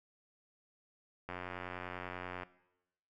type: click train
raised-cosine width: 0.5 ms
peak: -26 dBFS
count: 104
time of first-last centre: 1.29-2.433 s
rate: 90.1 Hz
effects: noise-tail reverb RT60 0.9 s tail -19 dB re dry